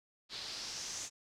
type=noise with low-pass filter sweep; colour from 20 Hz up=white; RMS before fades=-43 dBFS; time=0.29-1.1 s; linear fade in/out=50 ms; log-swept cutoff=4200 to 6800 Hz; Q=3.6; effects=none